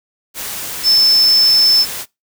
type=tone in noise; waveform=sine; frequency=5274 Hz; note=E8; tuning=in tune; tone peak=-8 dBFS; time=0.83-1.86 s; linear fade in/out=50 ms; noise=white; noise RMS=-25 dBFS; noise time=0.34-2.06 s; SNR=+14 dB; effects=noise-tail reverb RT60 0.2 s tail -23 dB re dry